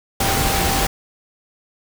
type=tone in noise; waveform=sine; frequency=784 Hz; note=G5; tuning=in tune; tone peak=-24 dBFS; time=0.2-0.87 s; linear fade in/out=5 ms; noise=pink; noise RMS=-19 dBFS; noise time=0.2-0.87 s; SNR=-8 dB; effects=none